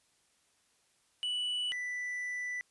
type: tone pair in turn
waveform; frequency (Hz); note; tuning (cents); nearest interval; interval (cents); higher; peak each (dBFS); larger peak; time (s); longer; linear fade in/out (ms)
triangle; 2960 / 1979.8; F#7 / B6; 0 / +4; perfect fifth; 696; first; -30 / -33; first; 1.23-1.72 / 1.72-2.61; second; 0
effects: white hiss -71 dBFS RMS until 2.7 s + resampled to 24000 Hz